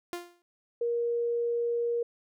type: tone with exponential decay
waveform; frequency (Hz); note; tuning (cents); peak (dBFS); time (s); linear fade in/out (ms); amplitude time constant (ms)
sawtooth; 349.1; F4; -1; -27; 0.13-0.42; 0; 62
type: tone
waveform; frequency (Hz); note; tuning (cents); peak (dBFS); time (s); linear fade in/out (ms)
sine; 472; A#4; +22; -26; 0.81-2.03; 5
effects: none